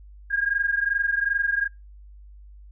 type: tone pair together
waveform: sine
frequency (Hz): 1619 / 1641.6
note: G#6 / G#6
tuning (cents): -45 / -21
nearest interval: unison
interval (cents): 24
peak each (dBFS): -23 / -25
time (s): 0.3-1.68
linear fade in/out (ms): 20
effects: noise-tail reverb RT60 0.2 s tail -20 dB re dry + added 50 Hz sine -43 dBFS peak until 2.71 s